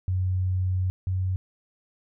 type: tone pair in turn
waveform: sine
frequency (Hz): 92.5 / 93.14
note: F#2 / F#2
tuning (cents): 0 / +12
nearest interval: unison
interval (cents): 12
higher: second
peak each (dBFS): -22 / -23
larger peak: first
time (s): 0.08-0.9 / 1.07-1.36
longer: first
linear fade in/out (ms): 0
effects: none